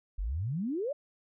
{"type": "exponential sweep", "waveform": "sine", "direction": "up", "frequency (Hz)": [41.54, 613], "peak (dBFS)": -30, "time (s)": [0.18, 0.93], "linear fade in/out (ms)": 10, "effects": []}